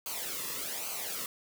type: noise with flanger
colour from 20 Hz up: white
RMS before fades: -37 dBFS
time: 0.06-1.26 s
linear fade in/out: 2 ms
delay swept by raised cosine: 0.55 to 1.34 ms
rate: 1.2 Hz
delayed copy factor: -0.7
effects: none